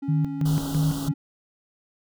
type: tone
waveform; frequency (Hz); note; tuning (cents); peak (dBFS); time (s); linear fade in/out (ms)
triangle; 277.2; C#4; 0; -27; 0.02-1.14; 10
type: tone with tremolo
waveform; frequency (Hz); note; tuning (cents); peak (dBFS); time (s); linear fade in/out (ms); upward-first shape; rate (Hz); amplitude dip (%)
sine; 153.5; D#3; -23; -19; 0.08-1.12; 10; square; 3; 80
type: band-stop noise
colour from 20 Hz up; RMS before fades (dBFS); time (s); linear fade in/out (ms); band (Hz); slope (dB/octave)
pink; -35; 0.45-1.09; 10; 1500 to 2900; 96
effects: none